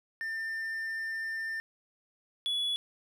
triangle tone pair in turn, 1796 / 3400 Hz, A6 / G#7, +35 / +40 cents, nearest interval major seventh, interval 1105 cents, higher second, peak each -31 / -27 dBFS, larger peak second, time 0.21-1.6 / 2.46-2.76 s, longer first, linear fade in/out 0 ms, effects none

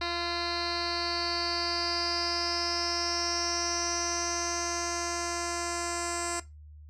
10% pulse tone with low-pass filter sweep, 344.6 Hz, F4, 23 cents flat, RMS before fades -31 dBFS, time 0.01-6.4 s, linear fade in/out 5 ms, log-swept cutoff 3900 to 7600 Hz, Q 9.3, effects noise-tail reverb RT60 0.2 s tail -17 dB re dry + added 75 Hz sine -46 dBFS peak until 6.89 s

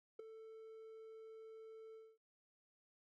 triangle tone with ADSR envelope, 443.3 Hz, A4, 13 cents sharp, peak -40 dBFS, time 0.19-2.18 s, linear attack 6 ms, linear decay 6 ms, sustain -11 dB, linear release 240 ms, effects none

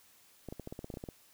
clicks, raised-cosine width 2 ms, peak -28 dBFS, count 12, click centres 0.487 / 0.525 / 0.597 / 0.674 / 0.725 / 0.791 / 0.844 / 0.902 / 0.94 / 0.972 / 1.039 / 1.088 s, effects white hiss -63 dBFS RMS until 1.33 s

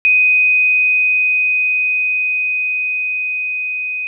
sine tone with level ramp, 2501 Hz, D#7, 8 cents sharp, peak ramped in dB -8 to -19 dBFS, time 0.05-4.07 s, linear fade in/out 0 ms, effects none

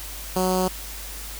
10% pulse tone with notch filter, 185 Hz, F#3, in tune, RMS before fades -22 dBFS, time 0.36-0.68 s, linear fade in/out 2 ms, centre 2200 Hz, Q 0.56, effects added 50 Hz sine -37 dBFS peak until 1.39 s + white hiss -37 dBFS RMS until 1.39 s

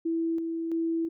sine tone with tremolo, 329.6 Hz, E4, in tune, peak -25 dBFS, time 0.05-1.09 s, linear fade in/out 10 ms, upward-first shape square, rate 1.5 Hz, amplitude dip 35%, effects none

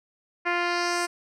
10% pulse tone with low-pass filter sweep, 349.2 Hz, F4, in tune, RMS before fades -26 dBFS, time 0.45-1.07 s, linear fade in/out 20 ms, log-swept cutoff 2200 to 9100 Hz, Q 1.8, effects none

